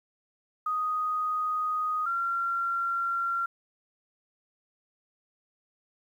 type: tone pair in turn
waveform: sine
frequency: 1246 / 1373.1 Hz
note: D#6 / F6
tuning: +2 / -30 cents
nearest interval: major second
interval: 168 cents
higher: second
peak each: -26 dBFS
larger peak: neither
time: 0.66-2.06 / 2.06-3.46 s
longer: neither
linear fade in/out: 5 ms
effects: 10-bit